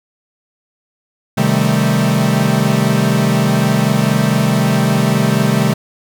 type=chord; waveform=45% pulse; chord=A half-diminished seventh; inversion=first; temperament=equal; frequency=130.81 / 155.56 / 196 / 220 Hz; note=C3 / Eb3 / G3 / A3; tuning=0 / 0 / 0 / 0 cents; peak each=-17 dBFS; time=1.37-5.74 s; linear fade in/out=10 ms; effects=none